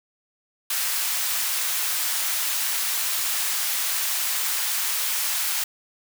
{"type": "high-pass noise", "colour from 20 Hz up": "white", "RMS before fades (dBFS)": -25, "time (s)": [0.7, 5.64], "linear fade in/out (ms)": 5, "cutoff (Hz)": 1000, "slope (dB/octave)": 12, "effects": []}